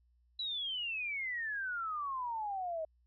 sine exponential sweep, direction down, 3980 to 622.3 Hz, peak -35 dBFS, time 0.39-2.85 s, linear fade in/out 5 ms, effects added 60 Hz sine -67 dBFS peak until 3.06 s

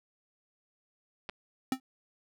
clicks, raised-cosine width 0.3 ms, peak -23 dBFS, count 2, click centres 1.291 / 1.296 s
square tone with exponential decay, 261.6 Hz, C4, in tune, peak -24 dBFS, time 1.72-1.8 s, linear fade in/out 2 ms, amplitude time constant 16 ms
effects none

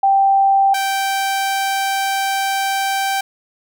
sine / sawtooth tone pair in turn, 784 / 780.7 Hz, G5 / G5, 0 / -7 cents, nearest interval unison, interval 7 cents, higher first, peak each -10 / -13 dBFS, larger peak first, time 0.03-0.74 / 0.74-3.21 s, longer second, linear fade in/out 5 ms, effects none

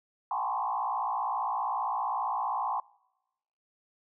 sine tone with frequency modulation, 932.3 Hz, A#5, in tune, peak -28 dBFS, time 0.31-2.8 s, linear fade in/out 2 ms, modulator 57.6 Hz, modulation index 3, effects noise-tail reverb RT60 1.0 s tail -26 dB re dry

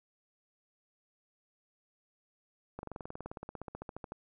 slowing click train, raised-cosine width 1 ms, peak -27 dBFS, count 24, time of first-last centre 2.79-4.121 s, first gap 41 ms, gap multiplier 1.03, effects none

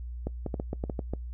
clicks, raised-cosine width 2 ms, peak -18 dBFS, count 9, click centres 0.27 / 0.463 / 0.542 / 0.599 / 0.731 / 0.839 / 0.898 / 0.992 / 1.136 s, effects noise-tail reverb RT60 0.1 s tail -22 dB re dry + added 60 Hz sine -35 dBFS peak until 1.33 s

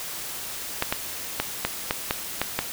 clicks, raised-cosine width 0.3 ms, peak -6 dBFS, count 8, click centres 0.824 / 0.925 / 1.4 / 1.65 / 1.909 / 2.109 / 2.416 / 2.59 s, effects white hiss -34 dBFS RMS until 2.72 s

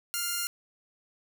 5% pulse tone pair together, 1401.8 / 2093 Hz, F6 / C7, +6 / 0 cents, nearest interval perfect fifth, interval 694 cents, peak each -18 / -29 dBFS, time 0.14-0.47 s, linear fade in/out 0 ms, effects none

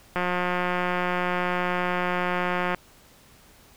click train, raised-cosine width 0.5 ms, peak -11 dBFS, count 464, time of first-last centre 0.16-2.747 s, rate 179 Hz, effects pink hiss -54 dBFS RMS until 3.76 s

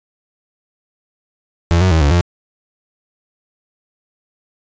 35% pulse tone with pitch steps, 84.9 / 92.8 / 80.4 / 71.9 / 86.9 Hz, F2 / F#2 / E2 / D2 / F2, -48 / +6 / -43 / -36 / -8 cents, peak -8 dBFS, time 1.71-2.21 s, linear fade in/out 0 ms, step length 100 ms, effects resampled to 16000 Hz

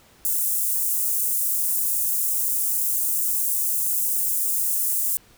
white high-pass noise, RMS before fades -23 dBFS, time 0.25-5.17 s, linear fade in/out 0 ms, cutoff 8100 Hz, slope 24 dB/octave, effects pink hiss -54 dBFS RMS until 5.37 s

